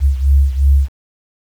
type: beating tone pair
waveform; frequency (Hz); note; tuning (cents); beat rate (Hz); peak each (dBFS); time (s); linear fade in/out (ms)
sine; 68.3 / 71.1; C#2 / C#2; -25 / +45; 2.8; -10 / -14; 0-0.89; 50
effects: 7-bit